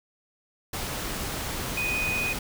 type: tone in noise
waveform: sine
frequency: 2489 Hz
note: D#7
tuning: in tune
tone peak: -26 dBFS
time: 1.77-2.33 s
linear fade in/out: 5 ms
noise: pink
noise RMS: -32 dBFS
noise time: 0.73-2.39 s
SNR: +3 dB
effects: none